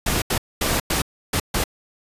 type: noise bursts at uneven times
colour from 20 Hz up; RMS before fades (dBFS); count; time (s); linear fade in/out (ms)
pink; -21; 6; 0.06-0.22 / 0.3-0.38 / 0.61-0.8 / 0.9-1.02 / 1.33-1.4 / 1.54-1.64; 5
effects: resampled to 32000 Hz